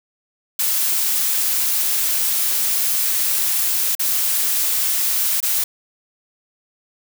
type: noise with dropouts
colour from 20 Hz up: blue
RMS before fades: -19 dBFS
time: 0.59-5.64 s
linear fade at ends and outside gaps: 5 ms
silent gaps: 3.952-3.994 / 5.404-5.427 s
effects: none